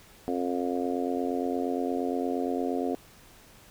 harmonic tone, 88.6 Hz, F2, 25 cents sharp, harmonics 3 / 4 / 5 / 6 / 7 / 8, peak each -30 / -34 / -33 / -38 / -39 / -35 dBFS, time 0.28-2.95 s, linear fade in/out 0 ms, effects pink hiss -54 dBFS RMS until 3.7 s

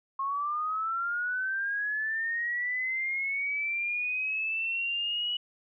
sine linear sweep, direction up, 1077 to 2944 Hz, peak -28 dBFS, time 0.19-5.37 s, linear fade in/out 5 ms, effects none

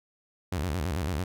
sawtooth tone with vibrato, 81.7 Hz, E2, 15 cents flat, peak -24 dBFS, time 0.52-1.24 s, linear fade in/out 5 ms, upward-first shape square, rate 9 Hz, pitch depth 210 cents each way, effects none

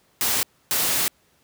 white noise bursts at uneven times, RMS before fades -22 dBFS, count 2, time 0.21-0.43 / 0.71-1.08 s, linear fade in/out 0 ms, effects pink hiss -62 dBFS RMS until 1.43 s + high-pass 80 Hz 12 dB/octave

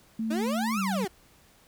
sine tone with pitch glide, 222.8 to 193.96 Hz, A3 to G3, +22 to -18 cents, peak -27 dBFS, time 0.19-1.05 s, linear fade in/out 5 ms, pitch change -240 cents, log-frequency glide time 0.74-0.8 s
30% pulse exponential two-way sweep, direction up then down, 291.8 to 1396.9 to 348.5 Hz, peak -27 dBFS, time 0.3-1.08 s, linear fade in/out 10 ms, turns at 0.8 s
effects pink hiss -59 dBFS RMS until 1.67 s

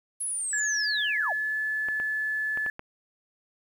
sine linear sweep, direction down, 10800 to 554.4 Hz, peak -28 dBFS, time 0.2-1.33 s, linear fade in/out 10 ms
sine tone with pitch glide, 1709 to 1727.9 Hz, G#6 to A6, +49 to -32 cents, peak -26 dBFS, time 0.53-2.7 s, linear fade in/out 2 ms, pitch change +19 cents, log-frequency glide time 1.08-1.56 s
clicks, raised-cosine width 0.5 ms, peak -23 dBFS, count 5, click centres 1.886 / 2 / 2.574 / 2.663 / 2.794 s
effects 9-bit

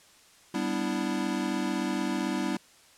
square chord, E minor seventh, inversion first, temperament equal, 196 / 246.9 / 293.7 / 329.6 Hz, G3 / B3 / D4 / E4, 0 / 0 / 0 / 0 cents, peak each -34 dBFS, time 0.54-2.57 s, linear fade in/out 5 ms, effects white hiss -57 dBFS RMS until 2.97 s + low-pass 9000 Hz 12 dB/octave

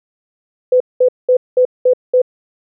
sine tone bursts, 504 Hz, B4, 35 cents sharp, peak -7 dBFS, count 6, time 0.72-2.218 s, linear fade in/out 5 ms, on 83 ms, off 200 ms, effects none

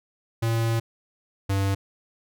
square tone pair in turn, 114.3 / 97.96 Hz, A#2 / G2, -34 / -1 cents, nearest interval minor third, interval 267 cents, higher first, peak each -22 dBFS, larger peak neither, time 0.42-0.8 / 1.49-1.75 s, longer first, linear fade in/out 10 ms, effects none

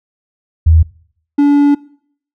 sine / triangle tone pair in turn, 80.6 / 287.2 Hz, E2 / D4, -38 / -39 cents, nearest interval octave + minor seventh, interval 2199 cents, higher second, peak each -4 dBFS, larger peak neither, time 0.66-0.83 / 1.38-1.75 s, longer second, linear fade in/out 10 ms, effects noise-tail reverb RT60 0.6 s tail -22 dB re dry

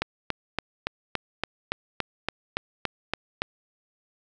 click train, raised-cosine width 0.3 ms, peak -9 dBFS, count 13, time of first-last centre 0.02-3.419 s, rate 3.53 Hz, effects none

